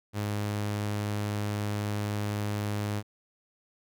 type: tone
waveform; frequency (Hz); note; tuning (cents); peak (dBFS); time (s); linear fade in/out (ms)
sawtooth; 103.83; G#2; 0; -25; 0.13-3.03; 50
effects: none